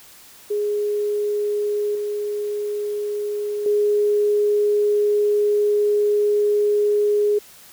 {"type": "tone with level steps", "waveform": "sine", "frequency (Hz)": 415.3, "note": "G#4", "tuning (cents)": 0, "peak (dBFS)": [-19, -22, -15], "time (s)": [0.5, 7.39], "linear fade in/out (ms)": 10, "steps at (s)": [1.95, 3.66], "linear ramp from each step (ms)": 2, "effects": ["white hiss -46 dBFS RMS until 7.72 s"]}